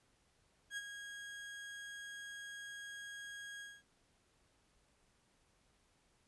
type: tone with ADSR envelope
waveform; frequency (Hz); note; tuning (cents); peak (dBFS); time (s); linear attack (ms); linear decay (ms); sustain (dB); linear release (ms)
35% pulse; 1640; G#6; -22; -37; 0.7-3.83; 72; 34; -8; 220
effects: pink hiss -74 dBFS RMS until 6.27 s + resampled to 24000 Hz